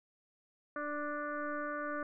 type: tone with frequency modulation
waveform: sine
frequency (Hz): 883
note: A5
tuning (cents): +6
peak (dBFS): -35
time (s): 0.76-2.03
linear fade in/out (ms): 2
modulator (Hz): 294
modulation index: 2.4
effects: none